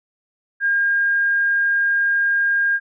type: tone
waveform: sine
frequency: 1614 Hz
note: G#6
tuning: 50 cents flat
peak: -15 dBFS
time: 0.6-2.8 s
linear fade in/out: 50 ms
effects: none